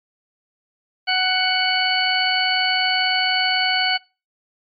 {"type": "harmonic tone", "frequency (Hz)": 744, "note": "F#5", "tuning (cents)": 9, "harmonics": [1, 2, 3, 4, 6], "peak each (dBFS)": [-23, -23, -23, -23, -23], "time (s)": [1.07, 3.98], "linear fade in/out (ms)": 20, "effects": ["noise-tail reverb RT60 0.3 s tail -23 dB re dry", "MP3 32 kbps"]}